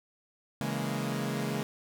sawtooth chord, A# half-diminished seventh, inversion first, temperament equal, 138.59 / 164.81 / 207.7 / 233.1 Hz, C#3 / E3 / G#3 / A#3, 0 / 0 / 0 / 0 cents, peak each -31 / -34 / -31 / -33 dBFS, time 0.61-1.63 s, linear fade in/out 0 ms, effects none

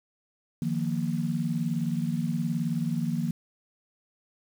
sine chord, Eb suspended second, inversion none, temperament equal, 155.56 / 174.61 / 233.1 Hz, Eb3 / F3 / Bb3, 0 / 0 / 0 cents, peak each -30 dBFS, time 0.62-3.31 s, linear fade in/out 2 ms, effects 8-bit

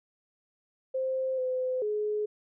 sine tone with pitch steps, 523 / 511 / 421.9 Hz, C5 / C5 / G#4, -1 / -41 / +27 cents, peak -27 dBFS, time 0.94-2.26 s, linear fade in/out 10 ms, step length 440 ms, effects none

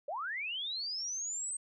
sine linear sweep, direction up, 523.3 to 8372 Hz, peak -35 dBFS, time 0.08-1.57 s, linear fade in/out 5 ms, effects none

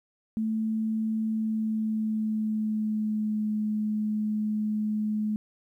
sine tone with pitch glide, 220 to 213.2 Hz, A3 to G#3, 0 to +46 cents, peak -25 dBFS, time 0.37-5.36 s, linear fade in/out 0 ms, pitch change -54 cents, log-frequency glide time 1.27-3.49 s, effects 11-bit

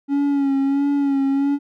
triangle tone with vibrato, 278.4 Hz, C#4, 8 cents sharp, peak -14 dBFS, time 0.08-1.59 s, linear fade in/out 50 ms, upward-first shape sine, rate 1.5 Hz, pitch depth 38 cents each way, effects none

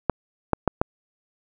clicks, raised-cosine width 1 ms, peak -4 dBFS, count 4, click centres 0.097 / 0.533 / 0.677 / 0.815 s, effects none

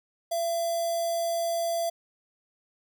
square tone with notch filter, 675 Hz, E5, 41 cents sharp, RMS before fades -28 dBFS, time 0.31-1.9 s, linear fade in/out 10 ms, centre 2200 Hz, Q 0.81, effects none

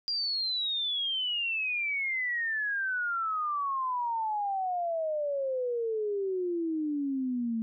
sine exponential sweep, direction down, 4824 to 221.7 Hz, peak -28 dBFS, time 0.08-7.62 s, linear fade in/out 0 ms, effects none

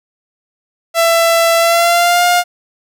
sawtooth tone with pitch glide, 668 to 707.7 Hz, E5 to F5, +23 to +23 cents, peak -5 dBFS, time 0.94-2.44 s, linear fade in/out 50 ms, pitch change +100 cents, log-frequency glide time 1.57-2.25 s, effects none

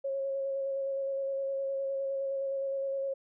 sine tone with vibrato, 545 Hz, C#5, 29 cents flat, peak -30 dBFS, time 0.04-3.14 s, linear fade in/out 10 ms, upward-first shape square, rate 9.7 Hz, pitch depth 13 cents each way, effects none

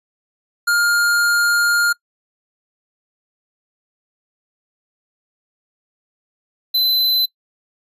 square tone pair in turn, 1411 / 4037 Hz, F6 / B7, +17 / +37 cents, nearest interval octave + tritone, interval 1820 cents, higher second, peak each -14 / -14 dBFS, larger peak neither, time 0.67-1.93 / 6.74-7.26 s, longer first, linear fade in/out 10 ms, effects noise-tail reverb RT60 0.1 s tail -24 dB re dry + resampled to 32000 Hz

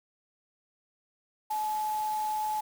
sine tone in noise, 856 Hz, A5, 48 cents flat, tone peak -28 dBFS, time 1.5-2.61 s, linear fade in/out 10 ms, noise white, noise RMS -45 dBFS, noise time 1.5-2.61 s, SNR +14 dB, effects none

